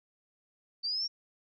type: linear sweep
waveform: sine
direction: up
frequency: 4560 to 5588 Hz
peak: -30 dBFS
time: 0.83-1.08 s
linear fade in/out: 20 ms
effects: none